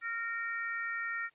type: harmonic tone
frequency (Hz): 461.3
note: A#4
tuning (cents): -18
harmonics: 3 / 4 / 5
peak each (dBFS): -38 / -36 / -43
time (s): 0.01-1.3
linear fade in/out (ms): 50
effects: white hiss -69 dBFS RMS until 1.34 s + resampled to 8000 Hz